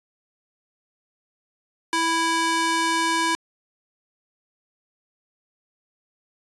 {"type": "tone with high-pass filter", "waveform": "square", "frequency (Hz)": 329.6, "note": "E4", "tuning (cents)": 0, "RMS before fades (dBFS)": -22, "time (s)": [1.93, 3.35], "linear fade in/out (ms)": 0, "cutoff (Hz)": 750, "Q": 0.98, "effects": ["resampled to 24000 Hz"]}